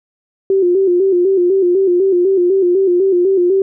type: tone with vibrato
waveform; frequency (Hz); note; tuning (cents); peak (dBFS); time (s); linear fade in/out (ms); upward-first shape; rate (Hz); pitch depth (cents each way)
sine; 370; F#4; 0; -9; 0.5-3.62; 2; square; 4; 78
effects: none